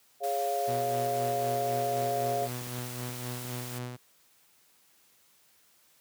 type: chord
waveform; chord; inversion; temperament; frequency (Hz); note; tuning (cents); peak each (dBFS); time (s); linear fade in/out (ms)
sine; Db major; second; equal; 415.3 / 554.4 / 698.5; Ab4 / Db5 / F5; 0 / 0 / 0; -35 / -34 / -29; 0.2-2.49; 50
type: high-pass noise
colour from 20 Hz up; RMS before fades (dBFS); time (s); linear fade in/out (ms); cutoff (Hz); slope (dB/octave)
white; -43; 0.23-3.79; 10; 720; 48
type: tone with tremolo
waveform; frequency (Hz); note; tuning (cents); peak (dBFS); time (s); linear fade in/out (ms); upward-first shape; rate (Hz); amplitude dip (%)
sawtooth; 123.47; B2; 0; -30; 0.67-3.97; 20; sine; 3.9; 45
type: clicks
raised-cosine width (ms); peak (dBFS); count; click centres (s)
2; -35; 7; 2.02 / 2.423 / 2.615 / 2.67 / 2.786 / 3.091 / 3.451
effects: white hiss -64 dBFS RMS until 6 s + high-pass 80 Hz 12 dB/octave